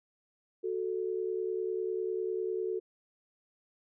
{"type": "tone pair together", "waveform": "sine", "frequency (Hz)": [370, 440], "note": ["F#4", "A4"], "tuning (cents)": [0, 0], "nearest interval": "minor third", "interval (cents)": 300, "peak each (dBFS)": [-33, -34], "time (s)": [0.63, 2.8], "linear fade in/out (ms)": 20, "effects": []}